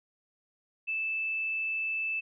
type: tone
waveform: sine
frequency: 2633 Hz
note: E7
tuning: 3 cents flat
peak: -29 dBFS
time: 0.87-2.21 s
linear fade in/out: 20 ms
effects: none